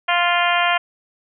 harmonic tone, 349.2 Hz, F4, in tune, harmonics 2 / 3 / 4 / 5 / 6 / 7 / 8 / 9, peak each -20 / -22 / -23 / -24 / -25 / -25 / -26 / -27 dBFS, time 0.08-0.78 s, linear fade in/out 10 ms, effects none

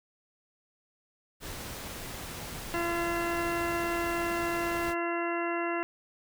pink noise, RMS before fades -40 dBFS, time 1.4-4.95 s, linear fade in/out 50 ms
harmonic tone, 341.4 Hz, F4, 39 cents flat, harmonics 1 / 2 / 3 / 4 / 5 / 6 / 8, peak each -32 / -35 / -37 / -38 / -39 / -40 / -41 dBFS, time 2.74-5.83 s, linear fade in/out 0 ms
effects none

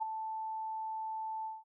sine tone with ADSR envelope, 880 Hz, A5, in tune, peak -29 dBFS, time 0-1.64 s, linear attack 24 ms, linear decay 10 ms, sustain -7 dB, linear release 190 ms, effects none

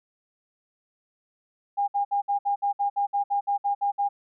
sine tone bursts, 808 Hz, G#5, 48 cents flat, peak -21 dBFS, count 14, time 1.77-4.09 s, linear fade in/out 20 ms, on 110 ms, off 60 ms, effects none

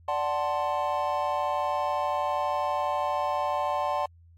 triangle chord, D dominant seventh, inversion none, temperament equal with one note detuned, 587.3 / 747.7 / 880 / 1046.5 Hz, D5 / F#5 / A5 / C6, 0 / +18 / 0 / 0 cents, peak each -29 dBFS, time 0.08-4.06 s, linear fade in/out 5 ms, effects added 84 Hz sine -52 dBFS peak until 4.37 s + AAC 64 kbps

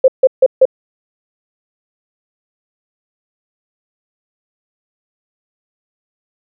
sine tone bursts, 523.3 Hz, C5, in tune, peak -3 dBFS, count 4, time 0.04-0.654 s, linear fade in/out 5 ms, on 41 ms, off 150 ms, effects none

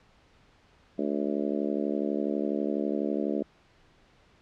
harmonic tone, 72.1 Hz, D2, 31 cents flat, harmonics 3 / 4 / 5 / 6 / 7 / 8 / 9, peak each -32 / -31 / -33 / -36 / -38 / -37 / -40 dBFS, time 0.98-3.43 s, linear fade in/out 10 ms, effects pink hiss -61 dBFS RMS until 4.41 s + low-pass 4000 Hz 12 dB/octave

